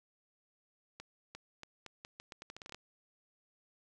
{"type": "accelerating click train", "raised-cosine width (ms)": 0.2, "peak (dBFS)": -29, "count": 15, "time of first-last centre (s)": [1, 2.746], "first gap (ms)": 350, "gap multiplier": 0.81, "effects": []}